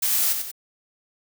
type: noise with echo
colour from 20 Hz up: blue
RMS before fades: -22 dBFS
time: 0.02-0.33 s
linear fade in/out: 10 ms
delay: 93 ms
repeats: 2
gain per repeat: -6 dB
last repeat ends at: 0.516 s
effects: none